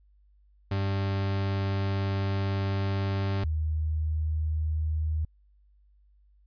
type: tone pair in turn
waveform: 40% pulse / sine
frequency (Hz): 98 / 77.97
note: G2 / D#2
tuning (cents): 0 / +4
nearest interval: major third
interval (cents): 396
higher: first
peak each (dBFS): -25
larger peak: neither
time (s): 0.71-3.44 / 3.44-5.25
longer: first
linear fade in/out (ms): 5
effects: added 50 Hz sine -58 dBFS peak until 6.46 s + resampled to 11025 Hz